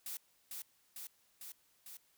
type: noise with echo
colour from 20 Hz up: blue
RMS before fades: -43 dBFS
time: 0.06-0.17 s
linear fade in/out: 2 ms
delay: 450 ms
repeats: 4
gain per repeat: -2 dB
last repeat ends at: 1.97 s
effects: white hiss -72 dBFS RMS until 2.17 s